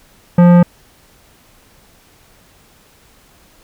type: tone with tanh clipping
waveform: sine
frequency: 175.2 Hz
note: F3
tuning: 6 cents sharp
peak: -6 dBFS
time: 0.38-0.63 s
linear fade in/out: 5 ms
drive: 15 dB
effects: pink hiss -49 dBFS RMS until 3.63 s